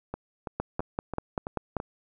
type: two click trains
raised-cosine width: 1 ms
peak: -19 / -14 dBFS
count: 6 / 7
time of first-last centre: 0.14-1.801 / 0.6-1.767 s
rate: 3.01 / 5.14 Hz
effects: none